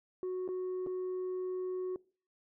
sine tone with dropouts, 368.5 Hz, F#4, 7 cents flat, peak -31 dBFS, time 0.23-1.96 s, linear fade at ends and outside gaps 1 ms, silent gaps 0.478-0.488 / 0.864-0.87 s, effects noise-tail reverb RT60 0.4 s tail -24 dB re dry + tanh soft clip ceiling -33 dBFS

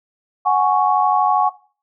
sine chord, F# suspended second, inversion none, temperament just, 740 / 832.5 / 1110 Hz, F#5 / G#5 / C#6, 0 / +4 / +2 cents, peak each -17 dBFS, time 0.45-1.5 s, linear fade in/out 20 ms, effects noise-tail reverb RT60 0.4 s tail -19 dB re dry

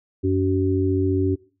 harmonic tone, 94.5 Hz, F#2, 37 cents sharp, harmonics 1 / 3 / 4, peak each -22 / -22 / -22 dBFS, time 0.23-1.36 s, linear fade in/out 20 ms, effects noise-tail reverb RT60 0.4 s tail -22 dB re dry

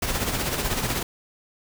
pink noise with tremolo, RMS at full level -24 dBFS, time 0.02-1.03 s, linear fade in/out 5 ms, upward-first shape sine, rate 16 Hz, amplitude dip 50%, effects none

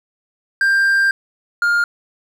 triangle tone pair in turn, 1588 / 1410.3 Hz, G6 / F6, +22 / +17 cents, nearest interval major second, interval 205 cents, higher first, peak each -10 / -11 dBFS, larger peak first, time 0.61-1.11 / 1.62-1.84 s, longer first, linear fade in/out 2 ms, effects none

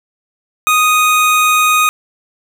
25% pulse tone, 1244 Hz, D#6, 1 cent flat, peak -5 dBFS, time 0.67-1.89 s, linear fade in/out 0 ms, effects none

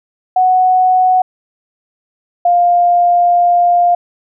sine tone pair in turn, 740 / 702.1 Hz, F#5 / F5, 0 / +9 cents, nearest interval minor second, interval 91 cents, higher first, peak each -7 dBFS, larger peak neither, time 0.36-1.22 / 2.45-3.95 s, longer second, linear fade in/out 5 ms, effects none

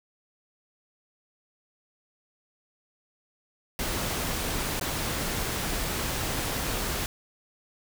pink noise with dropouts, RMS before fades -30 dBFS, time 3.79-7.06 s, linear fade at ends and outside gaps 1 ms, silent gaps 4.797-4.811 s, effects none

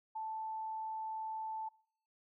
sine tone, 879 Hz, A5, 2 cents flat, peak -38 dBFS, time 0.15-1.69 s, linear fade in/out 10 ms, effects noise-tail reverb RT60 0.7 s tail -25 dB re dry

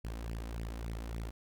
sawtooth tone with flanger, 56.5 Hz, A1, 47 cents sharp, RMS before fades -40 dBFS, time 0.04-1.31 s, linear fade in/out 10 ms, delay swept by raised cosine 0.37 to 3.97 ms, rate 3.5 Hz, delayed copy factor +0.75, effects none

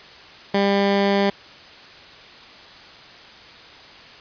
15% pulse tone, 199.2 Hz, G3, 28 cents sharp, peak -10 dBFS, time 0.54-1.3 s, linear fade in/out 5 ms, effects white hiss -43 dBFS RMS until 4.2 s + resampled to 11025 Hz

